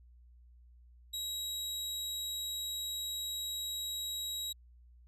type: tone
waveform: sawtooth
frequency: 3840 Hz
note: B7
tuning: 49 cents flat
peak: -33 dBFS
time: 1.13-4.53 s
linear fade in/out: 10 ms
effects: added 60 Hz sine -56 dBFS peak until 5.07 s + resampled to 32000 Hz